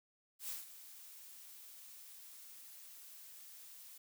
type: noise with ADSR envelope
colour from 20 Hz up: blue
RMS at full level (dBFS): -42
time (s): 0.39-3.98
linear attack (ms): 100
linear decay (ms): 160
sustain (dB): -13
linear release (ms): 6
effects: none